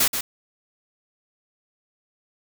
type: noise with echo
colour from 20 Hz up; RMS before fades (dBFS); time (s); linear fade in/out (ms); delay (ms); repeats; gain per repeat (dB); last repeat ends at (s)
white; -19; 0-0.08; 5; 130; 1; -7; 0.21
effects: none